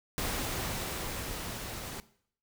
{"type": "noise with level ramp", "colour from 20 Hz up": "pink", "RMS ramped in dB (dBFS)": [-33, -41], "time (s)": [0.18, 2], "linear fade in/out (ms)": 0, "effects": ["noise-tail reverb RT60 0.6 s tail -18 dB re dry"]}